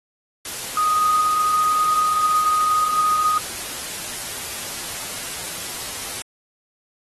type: tone in noise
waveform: sine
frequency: 1244.5 Hz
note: D#6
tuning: in tune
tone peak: -16 dBFS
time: 0.77-3.38 s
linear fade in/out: 2 ms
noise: white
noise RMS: -30 dBFS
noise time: 0.45-6.22 s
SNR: +11 dB
effects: AAC 32 kbps